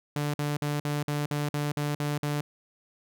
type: tone bursts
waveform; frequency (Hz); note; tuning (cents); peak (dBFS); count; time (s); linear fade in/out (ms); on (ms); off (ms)
sawtooth; 146.83; D3; 0; -23; 10; 0.16-2.41; 2; 180; 50
effects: none